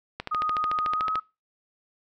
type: click train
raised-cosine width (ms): 0.3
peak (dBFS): -15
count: 14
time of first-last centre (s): 0.2-1.156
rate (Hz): 13.6
type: tone with pitch glide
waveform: sine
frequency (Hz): 1244.5 to 1273.6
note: D#6 to D#6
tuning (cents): 0 to +40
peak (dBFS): -24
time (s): 0.31-1.2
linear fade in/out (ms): 10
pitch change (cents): +40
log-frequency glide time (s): 0.95-1.04
effects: noise-tail reverb RT60 0.3 s tail -24 dB re dry